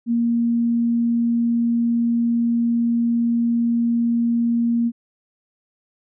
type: tone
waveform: sine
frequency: 234.4 Hz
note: A#3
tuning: 10 cents sharp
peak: -16 dBFS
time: 0.06-4.92 s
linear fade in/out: 50 ms
effects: none